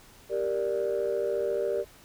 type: chord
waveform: sine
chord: G minor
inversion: none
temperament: equal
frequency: 392 / 466.2 / 587.3 Hz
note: G4 / Bb4 / D5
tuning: 0 / 0 / 0 cents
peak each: -29 dBFS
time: 0.29-1.85 s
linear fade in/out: 50 ms
effects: tanh soft clip ceiling -20 dBFS + pink hiss -54 dBFS RMS until 2.04 s